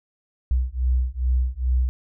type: beating tone pair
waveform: sine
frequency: 61.74 / 64.14 Hz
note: B1 / C2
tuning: 0 / -34 cents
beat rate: 2.4 Hz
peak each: -22 dBFS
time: 0.51-1.89 s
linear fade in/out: 0 ms
effects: none